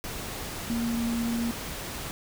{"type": "tone in noise", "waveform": "sine", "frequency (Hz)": 233.1, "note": "A#3", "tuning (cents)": 0, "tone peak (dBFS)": -26, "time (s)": [0.7, 1.51], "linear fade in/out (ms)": 0, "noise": "pink", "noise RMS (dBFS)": -36, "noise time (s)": [0.04, 2.11], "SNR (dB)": 7, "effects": []}